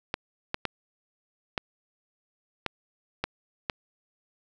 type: clicks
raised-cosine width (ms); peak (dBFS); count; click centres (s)
0.3; -11; 7; 0.141 / 0.544 / 0.653 / 1.578 / 2.663 / 3.24 / 3.698
effects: none